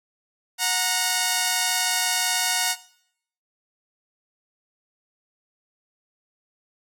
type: tone pair together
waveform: 5% pulse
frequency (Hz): 730.2 / 932.3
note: F#5 / A#5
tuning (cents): -23 / 0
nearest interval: major third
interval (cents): 423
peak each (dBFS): -12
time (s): 0.58-2.76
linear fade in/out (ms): 50
effects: noise-tail reverb RT60 0.7 s tail -19 dB re dry + AAC 64 kbps